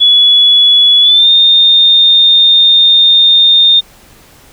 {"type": "tone with pitch glide", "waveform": "sine", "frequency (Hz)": [3400, 3644], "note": ["G#7", "A#7"], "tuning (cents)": [40, -40], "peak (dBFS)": -3, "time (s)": [0, 3.81], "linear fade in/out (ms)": 20, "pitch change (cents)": 120, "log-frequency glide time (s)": [1.01, 1.29], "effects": ["pink hiss -41 dBFS RMS until 4.52 s"]}